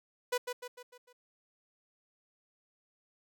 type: tone with echo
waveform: sawtooth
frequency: 493.9 Hz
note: B4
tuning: in tune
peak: -25 dBFS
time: 0.32-0.38 s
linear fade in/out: 10 ms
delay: 150 ms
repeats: 5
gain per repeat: -6 dB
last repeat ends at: 1.13 s
effects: none